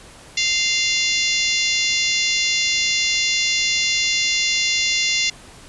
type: harmonic tone with a mistuned harmonic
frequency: 696 Hz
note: F5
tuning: 6 cents flat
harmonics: 3 / 4 / 5 / 6 / 7 / 8 / 9 / 10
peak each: -23 / -24 / -25 / -26 / -26 / -27 / -28 / -28 dBFS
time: 0.37-5.3 s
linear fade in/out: 5 ms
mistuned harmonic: 9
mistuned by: -23 cents
effects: pink hiss -43 dBFS RMS until 5.68 s + resampled to 24000 Hz

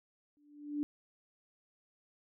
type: tone with exponential growth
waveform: sine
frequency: 293.3 Hz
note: D4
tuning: 2 cents flat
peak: -29 dBFS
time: 0.37-0.83 s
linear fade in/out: 0 ms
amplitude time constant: 100 ms
effects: none

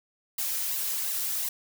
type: noise with flanger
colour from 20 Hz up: blue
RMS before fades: -30 dBFS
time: 0.38-1.49 s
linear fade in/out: 5 ms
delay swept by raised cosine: 1 to 3.8 ms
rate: 2.8 Hz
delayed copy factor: +0.9
effects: none

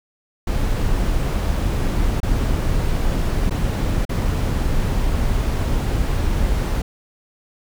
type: noise with dropouts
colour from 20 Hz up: brown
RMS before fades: -19 dBFS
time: 0.47-6.82 s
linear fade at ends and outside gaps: 5 ms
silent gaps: 2.203-2.23 / 3.497-3.507 / 4.052-4.092 s
effects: none

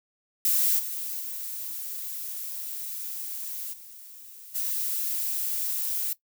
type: noise with level steps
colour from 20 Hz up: violet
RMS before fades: -23 / -33 / -35 / -46 / -29 dBFS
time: 0.45-6.13 s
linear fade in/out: 2 ms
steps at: 0.78 / 1.19 / 3.72 / 4.54 s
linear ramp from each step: 20 ms
effects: noise-tail reverb RT60 0.1 s tail -17 dB re dry

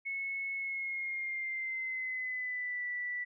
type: tone with pitch glide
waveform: sine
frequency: 2194 to 1966 Hz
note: C#7 to B6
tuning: -18 to -8 cents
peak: -34 dBFS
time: 0.05-3.25 s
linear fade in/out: 20 ms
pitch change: -190 cents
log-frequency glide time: 0.55-2.85 s
effects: none

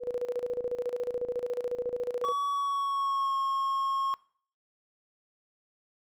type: tone with tremolo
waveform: sine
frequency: 489.2 Hz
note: B4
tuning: 16 cents flat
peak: -27 dBFS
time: 0-2.34 s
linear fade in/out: 50 ms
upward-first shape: square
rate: 14 Hz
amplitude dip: 75%
type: tone with pitch glide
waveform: triangle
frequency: 1132 to 1085.3 Hz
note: C#6 to C#6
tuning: +36 to -37 cents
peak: -25 dBFS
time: 2.24-4.14 s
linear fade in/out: 0 ms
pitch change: -73 cents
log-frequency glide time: 2.5-3.36 s
effects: noise-tail reverb RT60 0.5 s tail -21 dB re dry

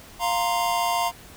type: chord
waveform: square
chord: F suspended fourth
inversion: none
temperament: equal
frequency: 698.5 / 932.3 / 1046.5 Hz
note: F5 / Bb5 / C6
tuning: 0 / 0 / 0 cents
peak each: -26 / -26 / -29 dBFS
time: 0.19-1.12 s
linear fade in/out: 50 ms
effects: pink hiss -46 dBFS RMS until 1.36 s

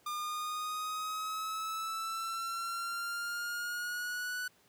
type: exponential sweep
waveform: 45% pulse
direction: up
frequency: 1205 to 1487 Hz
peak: -35 dBFS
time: 0.06-4.48 s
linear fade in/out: 5 ms
effects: pink hiss -66 dBFS RMS until 4.68 s + high-pass 150 Hz 12 dB/octave

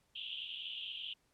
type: band-pass noise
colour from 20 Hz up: pink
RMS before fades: -44 dBFS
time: 0.15-1.14 s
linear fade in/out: 10 ms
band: 2800 to 3400 Hz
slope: 96 dB/octave
effects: pink hiss -75 dBFS RMS until 1.33 s + low-pass 12000 Hz 12 dB/octave

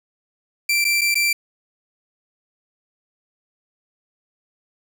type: tone with dropouts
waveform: sawtooth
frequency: 2349 Hz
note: D7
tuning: in tune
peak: -13 dBFS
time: 0.69-1.33 s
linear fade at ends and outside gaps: 5 ms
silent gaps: 0.844-0.849 / 1.011-1.015 / 1.144-1.154 s
effects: none

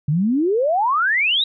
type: exponential sweep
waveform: sine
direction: up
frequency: 138.59 to 3911 Hz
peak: -15 dBFS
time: 0.08-1.44 s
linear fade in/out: 5 ms
effects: none

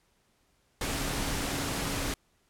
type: tone in noise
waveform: sine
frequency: 278.5 Hz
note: C#4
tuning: 8 cents sharp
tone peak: -40 dBFS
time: 0.81-2.14 s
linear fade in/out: 2 ms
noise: pink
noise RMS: -32 dBFS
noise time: 0.81-2.14 s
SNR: -11 dB
effects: pink hiss -70 dBFS RMS until 2.49 s + low-pass 12000 Hz 12 dB/octave

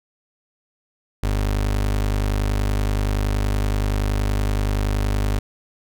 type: tone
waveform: 30% pulse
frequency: 50.6 Hz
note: G#1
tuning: 44 cents flat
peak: -16 dBFS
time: 1.23-5.39 s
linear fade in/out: 5 ms
effects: none

